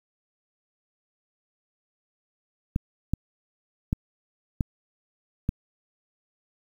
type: clicks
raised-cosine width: 5 ms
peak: -11 dBFS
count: 5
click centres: 2.761 / 3.136 / 3.929 / 4.608 / 5.491 s
effects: 8-bit